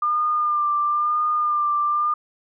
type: tone with vibrato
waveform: sine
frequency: 1200 Hz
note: D6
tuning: 37 cents sharp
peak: -18 dBFS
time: 0.02-2.14 s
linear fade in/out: 5 ms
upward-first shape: sine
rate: 1 Hz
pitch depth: 29 cents each way
effects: none